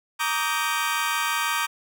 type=chord; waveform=25% pulse; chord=Eb major seventh; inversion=second; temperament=equal with one note detuned; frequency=932.3 / 1158.5 / 1244.5 / 1568 Hz; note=Bb5 / D6 / Eb6 / G6; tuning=0 / -24 / 0 / 0 cents; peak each=-25 dBFS; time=0.19-1.67 s; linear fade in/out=20 ms; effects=none